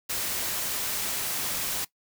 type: noise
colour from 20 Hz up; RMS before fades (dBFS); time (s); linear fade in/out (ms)
white; -30; 0.09-1.85; 10
effects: noise-tail reverb RT60 0.1 s tail -19 dB re dry